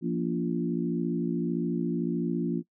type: harmonic tone with a mistuned harmonic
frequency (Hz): 57.7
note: A#1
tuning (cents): -17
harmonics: 3 / 4 / 5 / 6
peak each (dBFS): -30 / -31 / -32 / -33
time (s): 0.01-2.63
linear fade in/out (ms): 50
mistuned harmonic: 4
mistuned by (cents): +29
effects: noise-tail reverb RT60 0.1 s tail -21 dB re dry